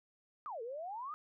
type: exponential two-way sweep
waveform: sine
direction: down then up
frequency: 1272 to 440 to 1272 Hz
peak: -40 dBFS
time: 0.46-1.14 s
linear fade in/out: 0 ms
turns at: 0.62 s
effects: none